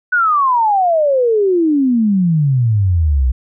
sine exponential sweep, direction down, 1501 to 60.1 Hz, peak -10 dBFS, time 0.12-3.32 s, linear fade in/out 10 ms, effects none

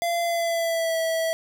square tone with pitch glide, 685 to 652.6 Hz, F5 to E5, -34 to -18 cents, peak -23 dBFS, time 0.02-1.33 s, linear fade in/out 0 ms, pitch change -84 cents, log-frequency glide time 0.22-0.98 s, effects none

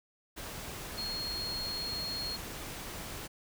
sine tone in noise, 4284 Hz, C8, 40 cents sharp, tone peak -35 dBFS, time 0.97-2.37 s, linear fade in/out 20 ms, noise pink, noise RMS -42 dBFS, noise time 0.36-3.28 s, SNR +4 dB, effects none

